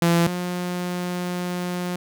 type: tone pair in turn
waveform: sawtooth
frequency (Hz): 170 / 178.3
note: F3 / F3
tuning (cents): -46 / +36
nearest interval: minor second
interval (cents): 82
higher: second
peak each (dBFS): -12 / -21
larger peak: first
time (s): 0.02-0.27 / 0.27-1.96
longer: second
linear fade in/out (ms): 2
effects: none